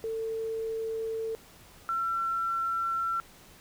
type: tone pair in turn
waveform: sine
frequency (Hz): 447.5 / 1351.5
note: A4 / E6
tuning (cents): +29 / +43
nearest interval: octave + perfect fifth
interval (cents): 1914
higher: second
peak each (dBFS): -30 / -27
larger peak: second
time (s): 0.04-1.35 / 1.89-3.2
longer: neither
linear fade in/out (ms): 0
effects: pink hiss -54 dBFS RMS until 3.6 s